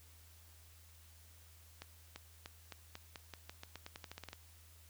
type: accelerating click train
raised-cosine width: 0.2 ms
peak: -29 dBFS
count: 18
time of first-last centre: 1.82-4.331 s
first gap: 340 ms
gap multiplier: 0.88
effects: added 81 Hz sine -60 dBFS peak until 4.89 s + white hiss -64 dBFS RMS until 4.89 s